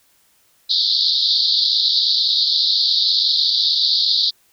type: band-pass noise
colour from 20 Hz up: white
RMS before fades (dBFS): -17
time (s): 0.69-4.31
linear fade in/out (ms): 20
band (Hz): 3600 to 4800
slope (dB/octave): 96
effects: white hiss -58 dBFS RMS until 4.52 s